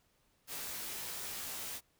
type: noise with comb filter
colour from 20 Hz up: white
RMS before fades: -42 dBFS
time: 0.47-1.81 s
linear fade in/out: 50 ms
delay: 16 ms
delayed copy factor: -0.95
effects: pink hiss -73 dBFS RMS until 1.99 s